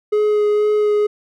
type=tone with vibrato; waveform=triangle; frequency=420 Hz; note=G#4; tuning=19 cents sharp; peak=-11 dBFS; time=0.12-1.07 s; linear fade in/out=10 ms; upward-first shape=sine; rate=2.1 Hz; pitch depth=11 cents each way; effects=none